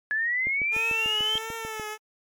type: linear sweep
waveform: sine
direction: up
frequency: 1692 to 3167 Hz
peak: -23 dBFS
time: 0.11-1.38 s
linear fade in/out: 0 ms
type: click train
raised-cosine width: 2 ms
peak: -25 dBFS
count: 10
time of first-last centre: 0.47-1.797 s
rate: 6.78 Hz
type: tone with vibrato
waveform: 10% pulse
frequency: 440 Hz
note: A4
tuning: in tune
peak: -24 dBFS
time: 0.71-1.98 s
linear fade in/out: 50 ms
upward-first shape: triangle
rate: 1.5 Hz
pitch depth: 64 cents each way
effects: MP3 96 kbps